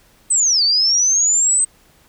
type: linear two-way sweep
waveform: sine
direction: down then up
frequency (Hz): 8300 to 4440 to 8300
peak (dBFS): -12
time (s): 0.3-1.65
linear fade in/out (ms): 10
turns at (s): 0.63
effects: pink hiss -53 dBFS RMS until 2.08 s